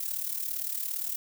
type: noise with amplitude modulation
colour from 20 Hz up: violet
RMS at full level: -30 dBFS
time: 0-1.16 s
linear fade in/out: 5 ms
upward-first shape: sine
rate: 37.5 Hz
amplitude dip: 70%
effects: none